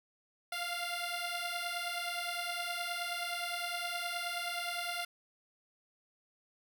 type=beating tone pair; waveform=10% pulse; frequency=693 / 702.6 Hz; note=F5 / F5; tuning=-14 / +10 cents; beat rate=9.6 Hz; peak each=-30 dBFS; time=0.52-5.05 s; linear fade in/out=5 ms; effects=none